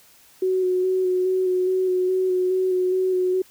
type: tone with vibrato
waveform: sine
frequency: 370 Hz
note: F#4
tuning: in tune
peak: -18 dBFS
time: 0.42-3.42 s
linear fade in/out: 5 ms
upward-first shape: square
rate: 2.4 Hz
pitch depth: 16 cents each way
effects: white hiss -53 dBFS RMS until 3.5 s